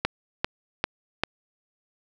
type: click train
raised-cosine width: 0.3 ms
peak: -6 dBFS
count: 4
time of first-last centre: 0.05-1.236 s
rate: 2.53 Hz
effects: none